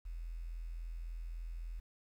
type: tone with quantisation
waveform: sine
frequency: 41.79 Hz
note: E1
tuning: 24 cents sharp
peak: -40 dBFS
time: 0.05-1.8 s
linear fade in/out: 10 ms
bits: 11
effects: none